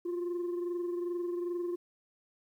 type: tone pair together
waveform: sine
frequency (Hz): 349.3 / 371.8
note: F4 / F#4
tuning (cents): 0 / +8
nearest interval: minor second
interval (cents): 108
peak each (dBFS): -30 / -40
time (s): 0.05-1.76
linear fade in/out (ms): 10
effects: tanh soft clip ceiling -30 dBFS + 11-bit